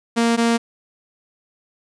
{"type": "tone pair in turn", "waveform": "sawtooth", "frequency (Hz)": [232.4, 232.4], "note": ["A#3", "A#3"], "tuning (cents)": [-5, -5], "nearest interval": "unison", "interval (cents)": 0, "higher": "neither", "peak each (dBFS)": -11, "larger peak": "neither", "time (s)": [[0.16, 0.37], [0.37, 0.58]], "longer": "neither", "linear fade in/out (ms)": 20, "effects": ["resampled to 22050 Hz"]}